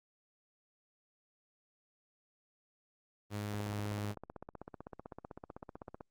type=tone; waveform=sawtooth; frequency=103.7 Hz; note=G#2; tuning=2 cents flat; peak=-32 dBFS; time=3.3-4.15 s; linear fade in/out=50 ms
type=click train; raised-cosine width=1 ms; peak=-31 dBFS; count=40; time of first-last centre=3.54-6.008 s; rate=15.8 Hz
effects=Opus 24 kbps